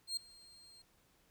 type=tone with ADSR envelope; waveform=35% pulse; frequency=4203 Hz; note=C8; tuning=7 cents sharp; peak=-32 dBFS; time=0.07-0.82 s; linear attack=99 ms; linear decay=4 ms; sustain=-24 dB; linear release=4 ms; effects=pink hiss -71 dBFS RMS until 1.3 s